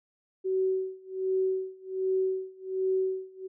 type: tone with tremolo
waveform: sine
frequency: 377.7 Hz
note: F#4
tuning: 36 cents sharp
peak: -23 dBFS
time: 0.44-3.48 s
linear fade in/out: 20 ms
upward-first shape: sine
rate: 1.3 Hz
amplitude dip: 95%
effects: none